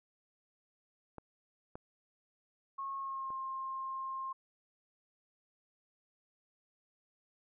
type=clicks; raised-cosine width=1 ms; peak=-31 / -30 / -38 dBFS; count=3; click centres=1.183 / 1.755 / 3.304 s
type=tone with pitch glide; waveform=sine; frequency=1089 to 1062.3 Hz; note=C#6 to C6; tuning=-31 to +26 cents; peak=-37 dBFS; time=2.78-4.33 s; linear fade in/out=10 ms; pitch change=-43 cents; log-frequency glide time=2.98-3.34 s
effects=none